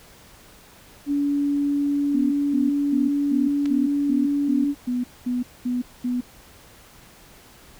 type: tone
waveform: sine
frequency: 285.7 Hz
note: D4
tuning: 48 cents flat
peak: -19 dBFS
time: 1.06-4.75 s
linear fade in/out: 50 ms
type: tone bursts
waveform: sine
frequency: 246.9 Hz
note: B3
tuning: in tune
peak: -21 dBFS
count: 11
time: 2.14-6.21 s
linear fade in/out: 10 ms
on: 170 ms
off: 220 ms
type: clicks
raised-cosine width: 0.2 ms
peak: -21 dBFS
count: 2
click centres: 3.657 / 3.66 s
effects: pink hiss -49 dBFS RMS until 7.79 s